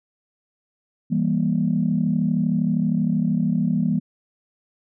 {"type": "chord", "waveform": "sine", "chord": "E diminished", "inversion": "none", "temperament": "just", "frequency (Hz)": [164.81, 197.78, 237.3], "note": ["E3", "G3", "Bb3"], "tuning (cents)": [0, 16, 31], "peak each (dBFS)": -22, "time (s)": [1.1, 4], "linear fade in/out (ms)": 20, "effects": ["tanh soft clip ceiling -9 dBFS"]}